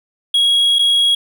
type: tone with dropouts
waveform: triangle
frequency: 3311 Hz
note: G#7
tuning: 6 cents flat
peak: -9 dBFS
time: 0.34-1.15 s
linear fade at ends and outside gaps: 5 ms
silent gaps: 0.787-0.791 s
effects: none